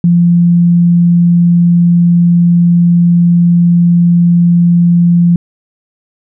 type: tone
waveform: sine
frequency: 172.7 Hz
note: F3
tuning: 19 cents flat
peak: -4 dBFS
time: 0.04-5.36 s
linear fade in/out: 2 ms
effects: none